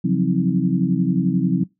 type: tone cluster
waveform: sine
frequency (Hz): 136.9 / 174.5 / 185.8 / 262.7 / 318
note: C#3 / F3 / F#3 / C4 / D#4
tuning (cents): -21 / -1 / +7 / +7 / +38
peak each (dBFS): -25 / -20 / -20 / -23 / -27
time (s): 0.04-1.64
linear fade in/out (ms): 10
effects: noise-tail reverb RT60 0.2 s tail -22 dB re dry